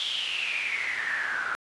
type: noise with band-pass filter sweep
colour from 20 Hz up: pink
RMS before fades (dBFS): -30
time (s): 0-1.55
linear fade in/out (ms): 0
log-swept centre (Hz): 3400 to 1400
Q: 9.1
effects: resampled to 24000 Hz